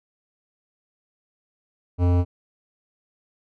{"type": "tone with hard clipping", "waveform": "sine", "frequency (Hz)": 88.5, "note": "F2", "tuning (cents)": 23, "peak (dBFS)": -18, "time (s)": [1.98, 2.25], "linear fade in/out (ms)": 50, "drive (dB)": 16, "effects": []}